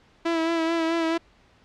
sawtooth tone with vibrato, 329.6 Hz, E4, in tune, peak -18 dBFS, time 0.25-1.18 s, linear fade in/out 10 ms, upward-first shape sine, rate 4.6 Hz, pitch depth 33 cents each way, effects pink hiss -58 dBFS RMS until 1.64 s + low-pass 4000 Hz 12 dB/octave

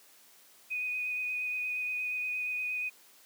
sine tone with vibrato, 2489 Hz, D#7, in tune, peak -31 dBFS, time 0.7-2.9 s, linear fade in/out 20 ms, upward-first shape sine, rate 8.5 Hz, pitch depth 16 cents each way, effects white hiss -59 dBFS RMS until 3.25 s + high-pass 200 Hz 12 dB/octave

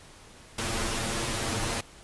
pink noise with comb filter, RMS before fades -30 dBFS, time 0.58-1.81 s, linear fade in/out 5 ms, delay 8.8 ms, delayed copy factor +0.85, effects pink hiss -51 dBFS RMS until 2.03 s + resampled to 24000 Hz

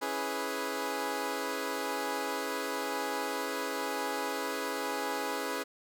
15% pulse chord, C# minor seventh, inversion none, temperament equal with one note detuned, 277.2 / 327.7 / 415.3 / 493.9 Hz, C#4 / E4 / G#4 / B4, 0 / -10 / 0 / 0 cents, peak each -32 / -35 / -30 / -31 dBFS, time 0.01-5.64 s, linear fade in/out 20 ms, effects none

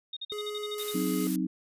sine tone bursts, 3700 Hz, A#7, 14 cents flat, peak -34 dBFS, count 10, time 0.13-0.914 s, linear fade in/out 5 ms, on 37 ms, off 46 ms
square tone, 418.6 Hz, G#4, 14 cents sharp, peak -35 dBFS, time 0.32-1.27 s, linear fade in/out 0 ms
blue noise, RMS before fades -37 dBFS, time 0.78-1.36 s, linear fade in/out 2 ms
sine chord, C diminished, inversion second, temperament equal, 185 / 261.6 / 311.1 Hz, Gb3 / C4 / Eb4, 0 / 0 / 0 cents, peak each -31 dBFS, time 0.94-1.47 s, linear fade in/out 10 ms
effects resampled to 32000 Hz

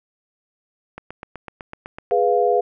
click train, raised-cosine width 0.5 ms, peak -18 dBFS, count 10, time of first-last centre 0.98-2.111 s, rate 7.96 Hz
sine chord, F diminished, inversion first, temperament equal, 415.3 / 493.9 / 698.5 Hz, Ab4 / Cb5 / F5, 0 / 0 / 0 cents, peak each -19 dBFS, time 2.11-2.61 s, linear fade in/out 10 ms
effects none

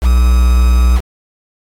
triangle tone with quantisation, 61.3 Hz, B1, 12 cents flat, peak -4 dBFS, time 0.01-1.01 s, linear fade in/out 50 ms, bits 4, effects AAC 48 kbps

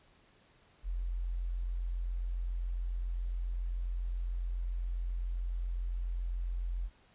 sine tone, 43.65 Hz, F1, in tune, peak -32 dBFS, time 0.83-6.9 s, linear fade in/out 50 ms, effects pink hiss -65 dBFS RMS until 7.14 s + resampled to 8000 Hz

